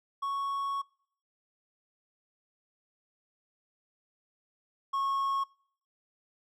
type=tone pair in turn; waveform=triangle; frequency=1108.7 / 1095.3 Hz; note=C#6 / C#6; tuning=0 / -21 cents; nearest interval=unison; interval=21 cents; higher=first; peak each=-28 / -26 dBFS; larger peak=second; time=0.22-0.82 / 4.93-5.44 s; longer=first; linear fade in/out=10 ms; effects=noise-tail reverb RT60 0.6 s tail -25 dB re dry